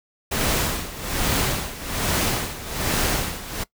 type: noise with tremolo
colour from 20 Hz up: pink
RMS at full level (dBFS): -21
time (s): 0.31-3.64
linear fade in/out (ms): 10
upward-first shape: sine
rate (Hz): 1.2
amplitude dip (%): 80
effects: noise-tail reverb RT60 0.1 s tail -20 dB re dry